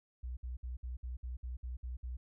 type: tone bursts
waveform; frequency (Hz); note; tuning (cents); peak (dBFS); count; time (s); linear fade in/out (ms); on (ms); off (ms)
sine; 61.74; B1; 0; -38; 10; 0.23-2.17; 10; 140; 60
effects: none